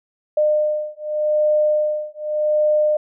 sine beating tone pair, 605 / 605.85 Hz, D#5 / D#5, -49 / -46 cents, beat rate 0.85 Hz, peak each -19 dBFS, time 0.37-2.97 s, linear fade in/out 5 ms, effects none

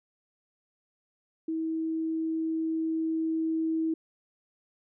sine tone with level ramp, 322 Hz, E4, 41 cents flat, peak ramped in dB -28 to -25 dBFS, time 1.48-3.94 s, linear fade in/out 5 ms, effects none

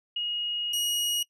sine / sawtooth tone pair in turn, 2880 / 2890 Hz, F#7 / F#7, -47 / -41 cents, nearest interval unison, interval 6 cents, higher second, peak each -27 / -22 dBFS, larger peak second, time 0.16-0.73 / 0.73-1.23 s, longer first, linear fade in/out 5 ms, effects noise-tail reverb RT60 0.1 s tail -21 dB re dry + resampled to 32000 Hz

